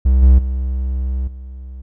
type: tone with level steps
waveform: triangle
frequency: 64.5 Hz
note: C2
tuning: 24 cents flat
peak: -7 / -3 / -15 / -27 dBFS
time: 0.05-1.82 s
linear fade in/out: 10 ms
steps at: 0.22 / 0.38 / 1.27 s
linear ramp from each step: 10 ms
effects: none